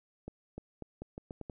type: accelerating click train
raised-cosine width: 2 ms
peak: -28 dBFS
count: 8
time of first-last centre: 0.28-1.498 s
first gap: 300 ms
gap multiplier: 0.81
effects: none